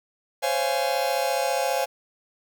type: chord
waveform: 45% pulse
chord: Db major seventh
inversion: third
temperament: just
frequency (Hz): 519.7 / 554.4 / 693 / 831.5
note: C5 / Db5 / F5 / Ab5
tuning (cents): -12 / 0 / -14 / +2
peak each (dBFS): -28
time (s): 0.42-1.86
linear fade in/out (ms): 20
effects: 9-bit